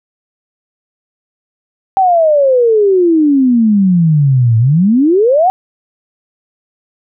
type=exponential two-way sweep; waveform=sine; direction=down then up; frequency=784 to 110 to 779 Hz; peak=-6 dBFS; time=1.97-5.5 s; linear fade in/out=0 ms; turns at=4.58 s; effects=none